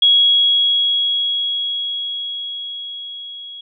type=tone with level ramp; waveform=sine; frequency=3322 Hz; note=G#7; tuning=in tune; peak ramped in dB=-8 to -31 dBFS; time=0.02-3.61 s; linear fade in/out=5 ms; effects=none